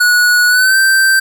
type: tone with pitch glide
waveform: square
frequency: 1464 to 1560 Hz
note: F#6 to G6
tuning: -19 to -9 cents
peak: -8 dBFS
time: 0-1.2 s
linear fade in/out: 10 ms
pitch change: +110 cents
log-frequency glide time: 0.48-0.77 s
effects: none